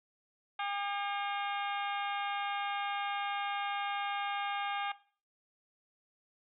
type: harmonic tone with a mistuned harmonic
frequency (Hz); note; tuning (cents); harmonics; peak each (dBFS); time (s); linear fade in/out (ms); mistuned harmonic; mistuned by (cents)
403.6; G#4; -49; 2 / 3 / 4 / 5 / 6 / 7 / 8 / 9; -36 / -40 / -42 / -44 / -46 / -47 / -48 / -49; 0.59-4.92; 5; 5; +110
effects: noise-tail reverb RT60 0.4 s tail -17 dB re dry